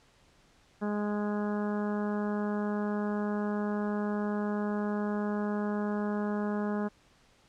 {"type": "harmonic tone", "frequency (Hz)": 207.7, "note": "G#3", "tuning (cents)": 0, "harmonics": [1, 2, 3, 4, 5, 6, 7, 8], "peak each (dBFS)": [-30, -36, -40, -42, -44, -46, -47, -48], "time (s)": [0.81, 6.89], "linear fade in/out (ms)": 20, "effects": ["pink hiss -63 dBFS RMS until 7.48 s", "low-pass 7000 Hz 12 dB/octave"]}